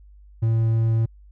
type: tone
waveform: triangle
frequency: 113 Hz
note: A2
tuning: 47 cents sharp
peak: -15 dBFS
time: 0.42-1.06 s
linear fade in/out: 10 ms
effects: added 50 Hz sine -45 dBFS peak until 1.31 s